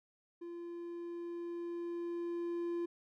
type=tone with level ramp; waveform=triangle; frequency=343.6 Hz; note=F4; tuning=28 cents flat; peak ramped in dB=-41 to -32 dBFS; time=0.41-2.86 s; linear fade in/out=10 ms; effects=none